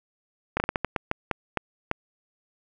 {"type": "slowing click train", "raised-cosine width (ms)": 0.5, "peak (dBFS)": -9, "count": 11, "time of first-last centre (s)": [0.57, 1.914], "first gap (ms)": 30, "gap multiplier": 1.31, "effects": []}